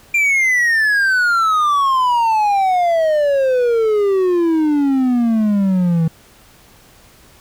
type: exponential sweep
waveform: triangle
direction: down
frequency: 2392 to 160 Hz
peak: -10 dBFS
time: 0.14-6.08 s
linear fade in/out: 5 ms
effects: pink hiss -47 dBFS RMS until 7.4 s